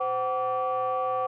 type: tone cluster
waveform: sine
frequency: 516 / 753 / 1152 Hz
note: C5 / F#5 / D6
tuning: -24 / +30 / -34 cents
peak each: -28 dBFS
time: 0-1.27 s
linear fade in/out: 10 ms
effects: tanh soft clip ceiling -19 dBFS